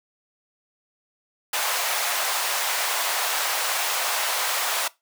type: high-pass noise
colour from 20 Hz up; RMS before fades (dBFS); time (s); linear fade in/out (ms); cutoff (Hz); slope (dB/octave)
pink; -25; 1.53-4.88; 5; 660; 24
effects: noise-tail reverb RT60 0.2 s tail -20 dB re dry